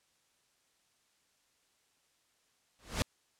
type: noise with exponential growth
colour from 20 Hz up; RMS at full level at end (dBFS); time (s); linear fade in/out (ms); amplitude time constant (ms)
pink; -28; 2.79-3.02; 0; 50
effects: white hiss -73 dBFS RMS until 3.39 s + low-pass 9000 Hz 12 dB/octave